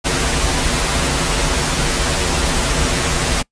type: noise with comb filter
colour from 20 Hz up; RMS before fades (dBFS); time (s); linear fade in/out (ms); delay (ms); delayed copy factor
pink; -17; 0.04-3.43; 20; 9.7; -0.7
effects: noise-tail reverb RT60 0.1 s tail -24 dB re dry + resampled to 22050 Hz